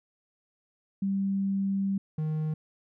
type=tone pair in turn; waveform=sine / triangle; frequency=195.7 / 155.33 Hz; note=G3 / D#3; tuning=-3 / -3 cents; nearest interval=major third; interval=400 cents; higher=first; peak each=-25 dBFS; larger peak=neither; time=1.02-1.98 / 2.18-2.54 s; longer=first; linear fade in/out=5 ms; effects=none